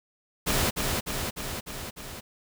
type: noise with echo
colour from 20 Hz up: pink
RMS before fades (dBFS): -25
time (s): 0.46-0.71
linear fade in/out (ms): 20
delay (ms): 300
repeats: 5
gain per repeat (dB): -3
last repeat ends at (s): 2.21
effects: none